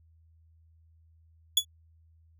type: tone with exponential decay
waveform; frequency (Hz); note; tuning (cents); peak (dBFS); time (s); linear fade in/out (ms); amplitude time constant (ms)
sawtooth; 3397; G#7; +38; -13; 1.57-1.65; 5; 16
effects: added 81 Hz sine -58 dBFS peak until 2.39 s